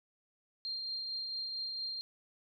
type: tone with tremolo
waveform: sine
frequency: 4190 Hz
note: C8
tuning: 2 cents sharp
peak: -35 dBFS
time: 0.65-2.01 s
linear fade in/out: 0 ms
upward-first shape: triangle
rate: 4.4 Hz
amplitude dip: 30%
effects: none